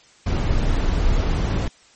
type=noise; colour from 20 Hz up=brown; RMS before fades=-19 dBFS; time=0.26-1.68 s; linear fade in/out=5 ms; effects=white hiss -52 dBFS RMS until 1.95 s + MP3 32 kbps